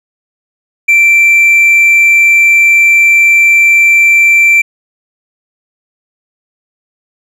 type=tone with hard clipping; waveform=sine; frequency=2346 Hz; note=D7; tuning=2 cents flat; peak=-4 dBFS; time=0.88-4.62 s; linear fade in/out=10 ms; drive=2 dB; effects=none